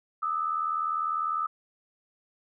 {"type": "tone pair together", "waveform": "sine", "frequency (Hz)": [1220, 1300], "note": ["D#6", "E6"], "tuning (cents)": [-34, -24], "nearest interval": "minor second", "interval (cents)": 110, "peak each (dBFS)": [-29, -29], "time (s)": [0.22, 1.47], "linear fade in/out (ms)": 10, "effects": []}